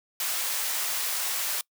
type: high-pass noise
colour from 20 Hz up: white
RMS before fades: -29 dBFS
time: 0.2-1.61 s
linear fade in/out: 2 ms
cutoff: 670 Hz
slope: 12 dB/octave
effects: noise-tail reverb RT60 0.1 s tail -24 dB re dry